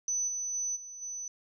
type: tone with level steps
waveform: sine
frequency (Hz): 6000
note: F#8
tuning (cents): +23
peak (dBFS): -28 / -32 / -30 / -42 / -36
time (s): 0.08-1.28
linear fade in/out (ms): 2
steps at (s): 0.27 / 0.53 / 0.75 / 1.01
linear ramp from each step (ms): 20
effects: none